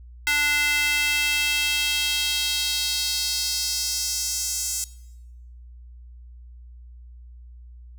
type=tone with high-pass filter sweep; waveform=square; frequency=293.7 Hz; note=D4; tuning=in tune; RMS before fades=-24 dBFS; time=0.27-4.84 s; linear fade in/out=0 ms; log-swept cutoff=1900 to 6900 Hz; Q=2.4; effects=noise-tail reverb RT60 0.9 s tail -19 dB re dry + added 60 Hz sine -41 dBFS peak until 7.98 s